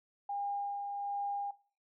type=tone with tremolo; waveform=sine; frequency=807 Hz; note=G#5; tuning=50 cents flat; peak=-33 dBFS; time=0.29-1.51 s; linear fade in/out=5 ms; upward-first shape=sine; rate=1.3 Hz; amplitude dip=35%; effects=noise-tail reverb RT60 0.4 s tail -19 dB re dry